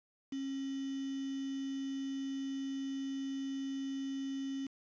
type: tone with quantisation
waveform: sine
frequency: 271.5 Hz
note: C#4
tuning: 36 cents flat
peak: -36 dBFS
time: 0.32-4.67 s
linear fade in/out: 5 ms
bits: 8
effects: resampled to 16000 Hz